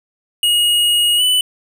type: tone with pitch glide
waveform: square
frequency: 2880 to 2987 Hz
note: F#7 to F#7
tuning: -47 to +16 cents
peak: -12 dBFS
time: 0.43-1.41 s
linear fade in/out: 2 ms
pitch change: +63 cents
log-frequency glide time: 1.17-1.22 s
effects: none